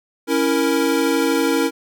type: chord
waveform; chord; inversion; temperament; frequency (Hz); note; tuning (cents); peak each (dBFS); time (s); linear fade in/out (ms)
square; A# diminished; first; equal; 277.2 / 329.6 / 466.2; C#4 / E4 / A#4; 0 / 0 / 0; -21; 0.27-1.71; 50
effects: none